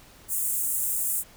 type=high-pass noise; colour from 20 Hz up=pink; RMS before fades=-27 dBFS; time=0.28-1.24 s; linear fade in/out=50 ms; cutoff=7700 Hz; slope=48 dB/octave; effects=pink hiss -52 dBFS RMS until 1.36 s